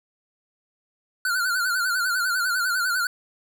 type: tone with vibrato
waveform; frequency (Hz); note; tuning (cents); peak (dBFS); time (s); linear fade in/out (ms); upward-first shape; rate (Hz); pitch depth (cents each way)
square; 1451; F#6; -34; -22; 1.25-3.07; 2; sine; 10; 92
effects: none